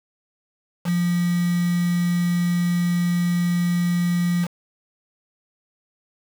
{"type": "tone with quantisation", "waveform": "sine", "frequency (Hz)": 174.61, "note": "F3", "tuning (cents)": 0, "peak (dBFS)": -18, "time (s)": [0.84, 4.48], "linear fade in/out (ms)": 50, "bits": 5, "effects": []}